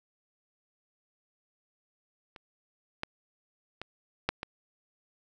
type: clicks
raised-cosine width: 0.3 ms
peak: -30 / -16 / -22 / -10 / -19 dBFS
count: 5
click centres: 2.362 / 3.034 / 3.816 / 4.29 / 4.431 s
effects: none